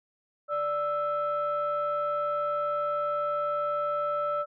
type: tone pair together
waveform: sine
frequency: 587.3 / 1319.8 Hz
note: D5 / E6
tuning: 0 / +2 cents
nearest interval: octave + major second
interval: 1402 cents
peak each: -28 dBFS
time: 0.48-4.46 s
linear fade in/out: 50 ms
effects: tanh soft clip ceiling -20 dBFS